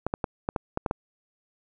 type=clicks; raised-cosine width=1 ms; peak=-12 dBFS; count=8; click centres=0.066 / 0.139 / 0.242 / 0.489 / 0.562 / 0.774 / 0.862 / 0.911 s; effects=none